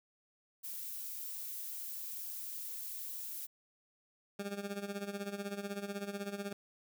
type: noise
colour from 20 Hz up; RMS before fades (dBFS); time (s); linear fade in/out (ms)
violet; -43; 0.63-3.47; 20
type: tone with tremolo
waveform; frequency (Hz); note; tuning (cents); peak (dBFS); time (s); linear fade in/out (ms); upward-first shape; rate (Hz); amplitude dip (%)
20% pulse; 201; G3; +44; -31; 4.39-6.53; 5; sine; 16; 75
effects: none